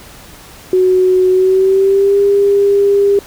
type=tone with pitch glide; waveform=sine; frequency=370 to 401.2 Hz; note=F#4 to G4; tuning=0 to +40 cents; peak=-7 dBFS; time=0.73-3.19 s; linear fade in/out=2 ms; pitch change=+140 cents; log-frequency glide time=1.3-2.18 s; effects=pink hiss -37 dBFS RMS until 3.26 s